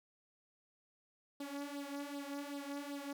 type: tone with flanger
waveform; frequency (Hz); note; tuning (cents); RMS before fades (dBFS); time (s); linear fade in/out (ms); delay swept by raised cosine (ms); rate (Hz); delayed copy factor
sawtooth; 283.8; C#4; +41; -44; 1.4-3.13; 5; 0.22 to 3.72; 2.6; +0.7
effects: none